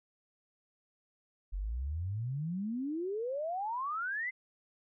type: exponential sweep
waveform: sine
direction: up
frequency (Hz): 43.65 to 2093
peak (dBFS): -33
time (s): 1.52-4.31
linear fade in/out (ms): 20
effects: none